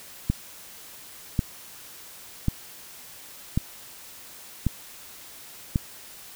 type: click train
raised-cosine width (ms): 5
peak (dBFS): -9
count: 6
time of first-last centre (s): 0.3-5.759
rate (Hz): 0.916
effects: white hiss -45 dBFS RMS until 6.35 s